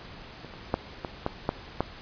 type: clicks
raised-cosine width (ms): 1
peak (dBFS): -29 / -30 / -9 / -17 / -12 / -10 / -10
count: 7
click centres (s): 0.447 / 0.538 / 0.741 / 1.048 / 1.264 / 1.491 / 1.806
effects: pink hiss -45 dBFS RMS until 2.01 s + resampled to 11025 Hz